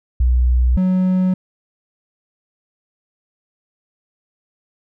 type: tone pair in turn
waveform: sine / triangle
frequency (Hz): 61.74 / 185.01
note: B1 / F#3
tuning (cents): 0 / 0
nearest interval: octave + perfect fifth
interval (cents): 1900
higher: second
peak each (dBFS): -11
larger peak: neither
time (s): 0.2-0.77 / 0.77-1.34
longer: neither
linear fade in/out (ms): 5
effects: none